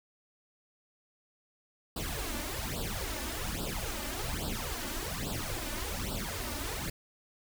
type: noise with flanger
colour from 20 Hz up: pink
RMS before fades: -36 dBFS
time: 1.96-6.9 s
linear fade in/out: 5 ms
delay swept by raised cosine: 0.23 to 3.43 ms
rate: 1.2 Hz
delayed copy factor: +0.85
effects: none